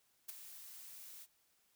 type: noise with ADSR envelope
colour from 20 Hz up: blue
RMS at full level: -43 dBFS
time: 0.28-1.27 s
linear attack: 14 ms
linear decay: 12 ms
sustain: -10 dB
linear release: 49 ms
effects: white hiss -75 dBFS RMS until 1.75 s